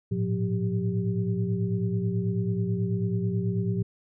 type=tone cluster; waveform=sine; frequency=106.5 / 115.7 / 179.6 / 393.7 Hz; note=G#2 / A#2 / F3 / G4; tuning=+44 / -13 / +49 / +8 cents; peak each=-30 / -29 / -28 / -34 dBFS; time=0.11-3.83 s; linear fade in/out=10 ms; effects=none